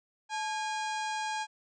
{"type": "harmonic tone with a mistuned harmonic", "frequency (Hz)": 817, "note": "G#5", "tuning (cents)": -29, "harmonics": [1, 2, 3, 4, 5, 6, 7, 8, 9, 10], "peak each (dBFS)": [-33, -39, -43, -45, -47, -49, -50, -51, -52, -53], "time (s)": [0.29, 1.47], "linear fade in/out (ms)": 50, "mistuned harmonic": 1, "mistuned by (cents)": 97, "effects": []}